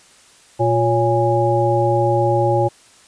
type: harmonic tone with a mistuned harmonic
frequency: 117.8 Hz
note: A#2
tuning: 19 cents sharp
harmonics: 1 / 3 / 5 / 7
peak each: -19 / -19 / -19 / -19 dBFS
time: 0.59-2.69 s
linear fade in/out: 20 ms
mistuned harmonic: 5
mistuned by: -83 cents
effects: white hiss -49 dBFS RMS until 3.07 s + resampled to 22050 Hz